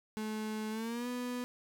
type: tone with pitch glide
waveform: 35% pulse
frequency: 216 to 246.7 Hz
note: A3 to B3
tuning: -32 to -2 cents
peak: -34 dBFS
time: 0.17-1.44 s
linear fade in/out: 0 ms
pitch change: +230 cents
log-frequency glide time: 0.7-1.08 s
effects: none